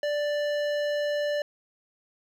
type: tone with hard clipping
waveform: sine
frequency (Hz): 587.3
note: D5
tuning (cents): 0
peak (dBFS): -27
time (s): 0.03-1.42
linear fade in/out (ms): 2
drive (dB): 14
effects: none